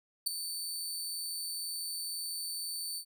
20% pulse tone with ADSR envelope, 4542 Hz, C#8, 41 cents sharp, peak -18 dBFS, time 0.26-3.05 s, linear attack 14 ms, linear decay 3 ms, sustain -12 dB, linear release 78 ms, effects none

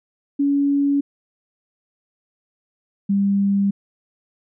sine tone pair in turn, 282.3 / 198.87 Hz, C#4 / G3, +32 / +25 cents, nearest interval tritone, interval 607 cents, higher first, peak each -15 dBFS, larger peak neither, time 0.39-1.01 / 3.09-3.71 s, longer neither, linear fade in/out 10 ms, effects none

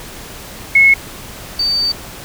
sine tone pair in turn, 2184 / 4598 Hz, C#7 / D8, -26 / -37 cents, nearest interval octave + minor second, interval 1289 cents, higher second, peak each -5 / -13 dBFS, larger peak first, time 0.75-0.94 / 1.59-1.92 s, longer second, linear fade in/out 5 ms, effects pink hiss -32 dBFS RMS until 2.24 s

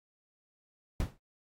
brown noise with exponential decay, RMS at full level -27 dBFS, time 1-1.18 s, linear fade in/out 2 ms, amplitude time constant 37 ms, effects noise-tail reverb RT60 0.1 s tail -24 dB re dry + AAC 48 kbps

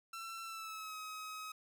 sawtooth tone with pitch glide, 1344 to 1270 Hz, E6 to D#6, +33 to +35 cents, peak -40 dBFS, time 0.13-1.52 s, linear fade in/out 5 ms, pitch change -98 cents, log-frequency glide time 0.44-0.96 s, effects none

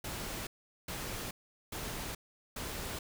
pink noise bursts, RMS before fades -40 dBFS, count 4, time 0.04-2.99 s, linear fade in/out 5 ms, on 430 ms, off 410 ms, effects none

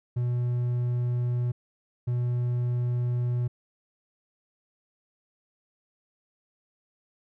triangle tone bursts at uneven times, 122.1 Hz, B2, 19 cents flat, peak -22 dBFS, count 2, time 0.16-1.52 / 2.07-3.48 s, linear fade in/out 10 ms, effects none

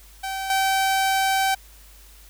sawtooth tone with level steps, 772 Hz, G5, 27 cents flat, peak -23 / -15 dBFS, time 0.23-1.55 s, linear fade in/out 10 ms, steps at 0.5 s, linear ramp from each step 2 ms, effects added 50 Hz sine -47 dBFS peak until 2.29 s + white hiss -51 dBFS RMS until 2.29 s

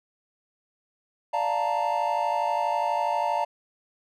triangle chord, Bb major seventh, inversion first, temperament equal, 587.3 / 698.5 / 880 / 932.3 Hz, D5 / F5 / A5 / Bb5, 0 / 0 / 0 / 0 cents, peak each -29 / -27 / -26 / -26 dBFS, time 1.33-3.45 s, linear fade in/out 10 ms, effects none

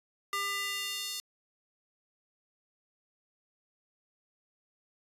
square tone with high-pass filter sweep, 399.6 Hz, G4, 33 cents sharp, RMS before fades -35 dBFS, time 0.33-1.2 s, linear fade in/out 0 ms, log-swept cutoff 1300 to 4400 Hz, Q 1.5, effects resampled to 32000 Hz

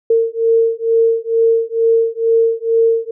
sine beating tone pair, 454.8 / 457 Hz, A#4 / A#4, -43 / -34 cents, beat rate 2.2 Hz, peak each -14 dBFS, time 0.1-3.11 s, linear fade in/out 5 ms, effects none

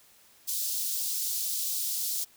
white high-pass noise, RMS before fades -31 dBFS, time 0.47-2.25 s, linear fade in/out 20 ms, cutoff 4000 Hz, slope 24 dB/octave, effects white hiss -59 dBFS RMS until 2.36 s

